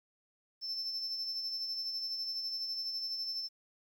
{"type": "tone with tremolo", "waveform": "sine", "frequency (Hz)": 5310, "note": "E8", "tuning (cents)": 12, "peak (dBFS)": -31, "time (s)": [0.61, 3.49], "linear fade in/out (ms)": 50, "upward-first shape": "sine", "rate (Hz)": 12, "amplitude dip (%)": 50, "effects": ["tanh soft clip ceiling -33 dBFS", "11-bit"]}